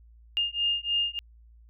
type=beating tone pair; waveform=sine; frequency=2822 / 2825.3 Hz; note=F7 / F7; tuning=+17 / +19 cents; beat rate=3.3 Hz; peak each=-28 dBFS; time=0.37-1.19 s; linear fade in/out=0 ms; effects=added 57 Hz sine -51 dBFS peak until 1.69 s